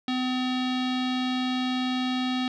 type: tone with low-pass filter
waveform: square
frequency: 254.4 Hz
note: C4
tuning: 48 cents flat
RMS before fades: -27 dBFS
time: 0.08-2.48 s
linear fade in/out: 2 ms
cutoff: 3700 Hz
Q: 3.5
effects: none